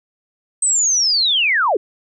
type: linear sweep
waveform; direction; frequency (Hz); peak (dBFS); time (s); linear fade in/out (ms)
sine; down; 8310 to 339.8; -13; 0.62-1.77; 5
effects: none